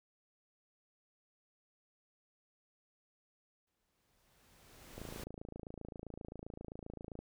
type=noise with exponential growth; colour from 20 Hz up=pink; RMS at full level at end=-47 dBFS; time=3.67-5.24 s; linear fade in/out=5 ms; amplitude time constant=340 ms
type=click train; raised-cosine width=2 ms; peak=-32 dBFS; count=62; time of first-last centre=4.98-7.19 s; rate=27.6 Hz
effects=none